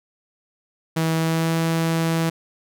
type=tone with pitch glide; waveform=sawtooth; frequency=161.9 to 164.07 Hz; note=E3 to E3; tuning=-31 to -8 cents; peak=-15 dBFS; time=0.96-2.3 s; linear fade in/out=10 ms; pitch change=+23 cents; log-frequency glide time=1.15-1.55 s; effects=none